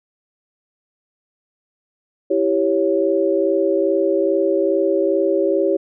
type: chord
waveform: sine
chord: C# diminished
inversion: first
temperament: equal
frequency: 329.6 / 392 / 554.4 Hz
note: E4 / G4 / C#5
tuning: 0 / 0 / 0 cents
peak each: -20 / -18 / -19 dBFS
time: 2.3-5.77 s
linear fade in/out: 10 ms
effects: none

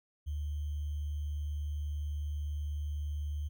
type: tone with sample-and-hold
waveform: sine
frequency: 74.1 Hz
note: D2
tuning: 16 cents sharp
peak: -33 dBFS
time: 0.26-3.49 s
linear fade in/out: 20 ms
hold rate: 3150 Hz
effects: none

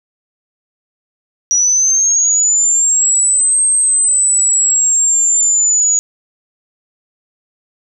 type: linear two-way sweep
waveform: sine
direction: up then down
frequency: 5790 to 8390 to 6790 Hz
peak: -9 dBFS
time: 1.51-5.99 s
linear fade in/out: 0 ms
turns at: 3.64 s
effects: none

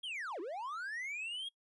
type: linear two-way sweep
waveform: triangle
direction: down then up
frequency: 3322 to 311.1 to 3322 Hz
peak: -37 dBFS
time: 0.03-1.49 s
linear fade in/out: 10 ms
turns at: 0.4 s
effects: noise-tail reverb RT60 0.1 s tail -22 dB re dry + resampled to 24000 Hz

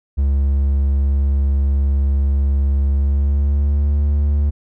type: tone with pitch glide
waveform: triangle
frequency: 69.3 to 72.49 Hz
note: C#2 to D2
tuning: 0 to -22 cents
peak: -11 dBFS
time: 0.17-4.51 s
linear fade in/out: 20 ms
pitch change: +78 cents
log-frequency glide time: 2.89-4.01 s
effects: none

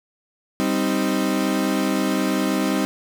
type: chord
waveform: 35% pulse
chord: C minor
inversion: second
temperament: equal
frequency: 196 / 261.6 / 311.1 Hz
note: G3 / C4 / Eb4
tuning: 0 / 0 / 0 cents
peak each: -22 dBFS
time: 0.6-2.85 s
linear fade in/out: 0 ms
effects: none

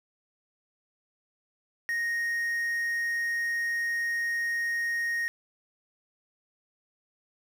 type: tone with quantisation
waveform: triangle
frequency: 1864.7 Hz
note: A#6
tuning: in tune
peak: -25 dBFS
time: 1.89-5.28 s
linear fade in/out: 0 ms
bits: 8
effects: none

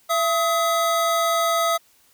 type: tone pair together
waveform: square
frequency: 672 / 1268.6 Hz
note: E5 / D#6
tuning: +33 / +33 cents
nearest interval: major seventh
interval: 1100 cents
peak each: -22 dBFS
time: 0.09-1.78 s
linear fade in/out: 20 ms
effects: white hiss -58 dBFS RMS until 2.13 s

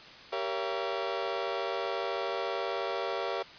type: chord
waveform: 30% pulse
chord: G diminished seventh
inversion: none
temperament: just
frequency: 392 / 470.4 / 564.5 / 677.4 Hz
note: G4 / Bb4 / Db5 / Fb5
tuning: 0 / +16 / +31 / +47 cents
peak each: -34 dBFS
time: 0.32-3.43 s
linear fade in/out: 10 ms
effects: white hiss -49 dBFS RMS until 3.58 s + resampled to 11025 Hz

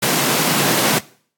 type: high-pass noise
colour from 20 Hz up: pink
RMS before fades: -17 dBFS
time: 0.02-0.99 s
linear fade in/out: 10 ms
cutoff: 130 Hz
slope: 96 dB/octave
effects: noise-tail reverb RT60 0.5 s tail -20 dB re dry + AAC 64 kbps

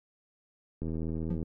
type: click train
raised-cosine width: 3 ms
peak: -23 dBFS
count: 50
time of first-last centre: 0.82-1.429 s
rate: 80.5 Hz
type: tone with exponential decay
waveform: triangle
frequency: 174.61 Hz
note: F3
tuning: in tune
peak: -24 dBFS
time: 1.3-1.44 s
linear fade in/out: 5 ms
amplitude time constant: 30 ms
effects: none

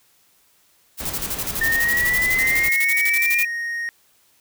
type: noise with tremolo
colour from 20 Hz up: blue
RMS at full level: -25 dBFS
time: 0.97-3.47 s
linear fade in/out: 50 ms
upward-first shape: square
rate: 12 Hz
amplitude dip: 80%
type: noise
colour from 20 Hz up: pink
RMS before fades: -32 dBFS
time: 1-2.69 s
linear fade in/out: 2 ms
type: exponential sweep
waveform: sine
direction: up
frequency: 1804 to 2430 Hz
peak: -17 dBFS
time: 1.61-3.45 s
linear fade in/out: 5 ms
type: tone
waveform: triangle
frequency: 1864.7 Hz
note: A#6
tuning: in tune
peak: -22 dBFS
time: 2.39-3.89 s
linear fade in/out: 0 ms
effects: white hiss -59 dBFS RMS until 4.4 s

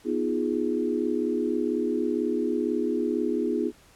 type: chord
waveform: sine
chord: F half-diminished seventh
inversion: second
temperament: equal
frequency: 246.9 / 311.1 / 349.2 / 415.3 Hz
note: Cb4 / Eb4 / F4 / Ab4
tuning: 0 / 0 / 0 / 0 cents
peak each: -29 dBFS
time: 0.04-3.72 s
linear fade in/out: 50 ms
effects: pink hiss -56 dBFS RMS until 3.95 s + low-pass 12000 Hz 12 dB/octave

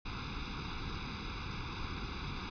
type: noise with comb filter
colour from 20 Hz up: pink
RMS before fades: -40 dBFS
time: 0.05-2.5 s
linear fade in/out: 10 ms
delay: 0.81 ms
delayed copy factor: +0.95
effects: resampled to 11025 Hz

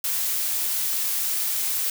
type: noise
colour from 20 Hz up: blue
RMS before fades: -25 dBFS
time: 0.04-1.9 s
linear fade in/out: 2 ms
effects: none

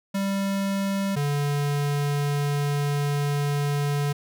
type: tone pair in turn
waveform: square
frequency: 196.5 / 144.2 Hz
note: G3 / D3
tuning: +4 / -31 cents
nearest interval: perfect fourth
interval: 535 cents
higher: first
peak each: -24 / -23 dBFS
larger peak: second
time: 0.14-1.16 / 1.16-4.13 s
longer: second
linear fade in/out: 10 ms
effects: none

